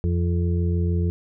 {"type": "harmonic tone", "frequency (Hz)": 86.6, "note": "F2", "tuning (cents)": -14, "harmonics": [1, 2, 4, 5], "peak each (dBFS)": [-20, -26, -32, -34], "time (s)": [0.04, 1.1], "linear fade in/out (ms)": 0, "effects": []}